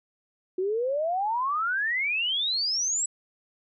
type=exponential sweep; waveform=sine; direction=up; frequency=360 to 7902 Hz; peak=-24 dBFS; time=0.58-3.06 s; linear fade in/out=5 ms; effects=none